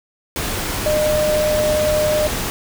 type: tone in noise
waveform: sine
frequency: 608 Hz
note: D#5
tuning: 40 cents flat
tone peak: -15 dBFS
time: 0.86-2.27 s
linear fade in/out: 0 ms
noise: pink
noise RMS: -23 dBFS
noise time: 0.36-2.5 s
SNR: +5 dB
effects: none